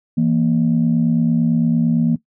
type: tone pair together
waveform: sine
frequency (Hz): 165.4 / 234.3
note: E3 / A#3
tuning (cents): +6 / +9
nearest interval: tritone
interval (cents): 603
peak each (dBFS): -16 / -14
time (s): 0.17-2.16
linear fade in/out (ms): 10
effects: noise-tail reverb RT60 0.1 s tail -17 dB re dry + tanh soft clip ceiling -7 dBFS